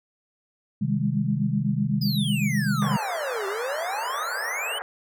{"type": "chord", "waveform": "sine", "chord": "Ab major seventh", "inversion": "first", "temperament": "equal with one note detuned", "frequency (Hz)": [130.81, 155.56, 199.77, 207.7], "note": ["C3", "Eb3", "G3", "Ab3"], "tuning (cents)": [0, 0, 33, 0], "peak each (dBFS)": -27, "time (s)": [0.81, 2.97], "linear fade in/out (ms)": 10}
{"type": "exponential two-way sweep", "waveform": "square", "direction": "down then up", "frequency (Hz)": [5090, 380.6, 3104], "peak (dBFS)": -29, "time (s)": [2.01, 4.79], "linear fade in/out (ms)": 10, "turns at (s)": 3.47}
{"type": "band-pass noise", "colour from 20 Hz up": "white", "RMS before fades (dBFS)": -33, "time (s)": [2.82, 4.82], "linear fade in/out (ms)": 0, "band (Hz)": [460, 1800], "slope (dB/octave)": 48}
{"effects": []}